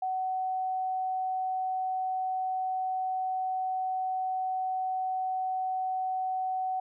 sine tone, 750 Hz, F#5, 23 cents sharp, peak -28 dBFS, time 0.02-6.8 s, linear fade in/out 5 ms, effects none

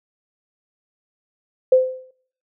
sine tone with exponential decay, 515 Hz, C5, 28 cents flat, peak -7 dBFS, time 1.72-2.11 s, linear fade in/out 5 ms, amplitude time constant 83 ms, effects noise-tail reverb RT60 0.7 s tail -24 dB re dry

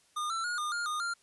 square tone with pitch steps, 1216 / 1339 / 1437 / 1214 / 1412 / 1225 / 1392 Hz, D#6 / E6 / F6 / D#6 / F6 / D#6 / F6, -40 / +27 / +49 / -43 / +19 / -27 / -6 cents, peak -32 dBFS, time 0.16-1.14 s, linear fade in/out 10 ms, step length 140 ms, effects white hiss -66 dBFS RMS until 1.22 s + resampled to 24000 Hz

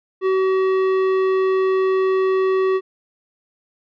sine tone with tanh clipping, 379 Hz, F#4, 42 cents sharp, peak -17 dBFS, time 0.21-2.81 s, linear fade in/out 50 ms, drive 13 dB, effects none

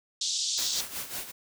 pink band-pass noise, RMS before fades -30 dBFS, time 0.21-0.81 s, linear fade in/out 5 ms, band 3500 to 7500 Hz, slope 48 dB/octave
white noise with tremolo, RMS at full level -34 dBFS, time 0.57-1.32 s, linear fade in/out 20 ms, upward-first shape sine, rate 5.4 Hz, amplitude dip 70%
effects none

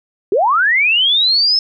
sine linear sweep, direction up, 350.4 to 5274 Hz, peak -10 dBFS, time 0.32-1.59 s, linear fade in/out 2 ms, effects none

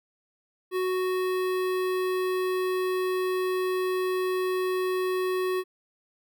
square tone with notch filter, 370 Hz, F#4, in tune, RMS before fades -27 dBFS, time 0.71-5.64 s, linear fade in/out 50 ms, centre 6600 Hz, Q 0.86, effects none

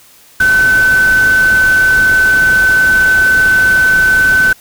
sine tone in noise, 1519 Hz, F#6, 45 cents sharp, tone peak -6 dBFS, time 0.4-4.53 s, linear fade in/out 5 ms, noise pink, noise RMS -22 dBFS, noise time 0.4-4.53 s, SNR +13 dB, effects white hiss -43 dBFS RMS until 4.6 s

